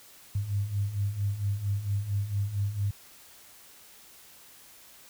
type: beating tone pair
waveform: sine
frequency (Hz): 98 / 102.4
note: G2 / G#2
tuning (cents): 0 / -24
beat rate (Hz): 4.4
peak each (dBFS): -33 / -28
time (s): 0.35-2.91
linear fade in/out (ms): 5
effects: white hiss -53 dBFS RMS until 5.09 s